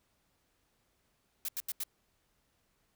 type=noise bursts; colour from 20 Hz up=blue; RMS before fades=-36 dBFS; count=4; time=1.45-1.836 s; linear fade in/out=2 ms; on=35 ms; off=82 ms; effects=pink hiss -75 dBFS RMS until 2.95 s